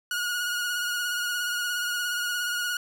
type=tone with vibrato; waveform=sawtooth; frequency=1445 Hz; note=F#6; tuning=41 cents flat; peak=-23 dBFS; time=0.11-2.77 s; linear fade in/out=2 ms; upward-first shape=sine; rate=17 Hz; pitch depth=29 cents each way; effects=none